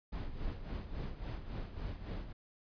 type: noise with tremolo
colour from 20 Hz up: brown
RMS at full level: -38 dBFS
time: 0.12-2.33 s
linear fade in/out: 10 ms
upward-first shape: sine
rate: 3.6 Hz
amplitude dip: 65%
effects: resampled to 11025 Hz

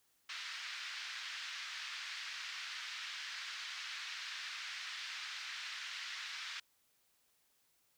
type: band-pass noise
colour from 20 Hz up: pink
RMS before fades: -45 dBFS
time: 0.29-6.6 s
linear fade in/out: 5 ms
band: 1500 to 5200 Hz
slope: 24 dB/octave
effects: white hiss -75 dBFS RMS until 7.97 s

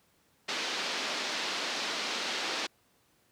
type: band-pass noise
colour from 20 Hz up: white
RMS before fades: -34 dBFS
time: 0.48-2.67 s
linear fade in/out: 10 ms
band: 220 to 5000 Hz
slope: 24 dB/octave
effects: pink hiss -68 dBFS RMS until 3.31 s + high-pass 80 Hz 12 dB/octave

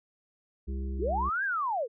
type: harmonic tone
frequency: 66.5 Hz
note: C2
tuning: 29 cents sharp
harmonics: 1 / 3 / 5 / 6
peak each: -31 / -41 / -45 / -47 dBFS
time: 0.67-1.3 s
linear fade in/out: 20 ms
type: linear two-way sweep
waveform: sine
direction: up then down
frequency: 261.6 to 1661.2 to 419 Hz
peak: -27 dBFS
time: 0.98-1.88 s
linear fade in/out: 50 ms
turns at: 1.44 s
effects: none

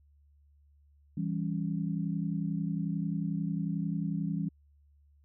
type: chord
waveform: sine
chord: C# diminished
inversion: first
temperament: equal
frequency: 164.81 / 196 / 277.2 Hz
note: E3 / G3 / C#4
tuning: 0 / 0 / 0 cents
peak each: -32 / -34 / -38 dBFS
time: 1.17-4.49 s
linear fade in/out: 5 ms
effects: added 72 Hz sine -60 dBFS peak until 5.24 s

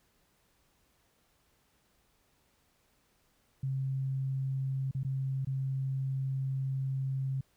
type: tone with dropouts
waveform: sine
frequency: 133.9 Hz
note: C3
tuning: 40 cents sharp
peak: -30 dBFS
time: 3.63-7.41 s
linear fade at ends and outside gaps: 5 ms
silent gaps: 4.912-4.948 / 5.033-5.047 / 5.449-5.47 s
effects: pink hiss -71 dBFS RMS until 7.56 s

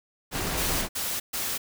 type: noise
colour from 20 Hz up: pink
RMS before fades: -29 dBFS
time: 0.31-0.89 s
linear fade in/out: 50 ms
type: noise bursts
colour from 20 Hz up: white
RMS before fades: -30 dBFS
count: 3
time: 0.57-1.58 s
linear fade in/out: 10 ms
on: 250 ms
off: 130 ms
effects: none

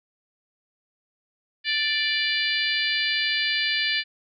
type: harmonic tone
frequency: 587.3 Hz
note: D5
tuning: in tune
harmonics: 3 / 4 / 5 / 6 / 7 / 8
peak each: -27 / -28 / -29 / -30 / -30 / -31 dBFS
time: 1.64-4.04 s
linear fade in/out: 50 ms
effects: none

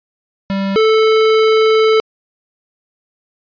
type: tone pair in turn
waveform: square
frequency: 195.5 / 438.9 Hz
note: G3 / A4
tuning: -4 / -4 cents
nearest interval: octave + major second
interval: 1400 cents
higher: second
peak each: -16 / -9 dBFS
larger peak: second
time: 0.5-0.76 / 0.76-2 s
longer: second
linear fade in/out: 0 ms
effects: resampled to 11025 Hz

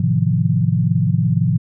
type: chord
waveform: sine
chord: F dominant seventh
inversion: first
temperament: just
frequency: 109.13 / 130.96 / 157.15 / 174.61 Hz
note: A2 / C3 / Eb3 / F3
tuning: -14 / +2 / +18 / 0 cents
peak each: -19 dBFS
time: 0-1.58 s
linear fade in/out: 5 ms
effects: none

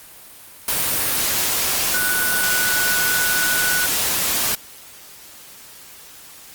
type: tone in noise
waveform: sine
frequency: 1480 Hz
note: F#6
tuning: in tune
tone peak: -20 dBFS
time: 1.94-3.86 s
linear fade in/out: 2 ms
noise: white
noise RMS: -20 dBFS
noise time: 0.68-4.55 s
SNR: -3 dB
effects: white hiss -42 dBFS RMS until 6.54 s + Opus 32 kbps

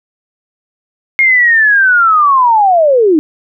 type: linear sweep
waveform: sine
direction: down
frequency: 2155 to 291.4 Hz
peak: -5 dBFS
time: 1.19-3.19 s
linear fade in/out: 0 ms
effects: none

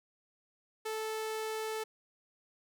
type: tone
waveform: sawtooth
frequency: 437.9 Hz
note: A4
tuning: 8 cents flat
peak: -31 dBFS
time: 0.85-1.84 s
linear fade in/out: 10 ms
effects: none

